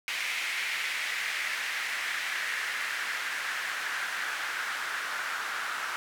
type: noise with band-pass filter sweep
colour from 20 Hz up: white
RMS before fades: -33 dBFS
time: 0.08-5.96 s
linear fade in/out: 0 ms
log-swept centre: 2200 to 1400 Hz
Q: 2.8
effects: none